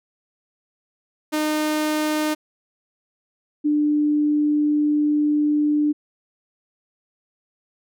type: tone pair in turn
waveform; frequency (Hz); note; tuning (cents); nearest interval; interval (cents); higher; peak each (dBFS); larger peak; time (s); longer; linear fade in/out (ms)
sawtooth / sine; 305.9 / 297.5; D#4 / D4; -29 / +22; unison; 49; first; -16; neither; 1.32-2.35 / 3.64-5.93; second; 20
effects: none